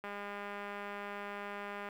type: click train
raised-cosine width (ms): 0.5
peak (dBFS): -28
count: 376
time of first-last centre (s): 0.04-1.887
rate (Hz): 203
effects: high-pass 150 Hz 12 dB/octave + 10-bit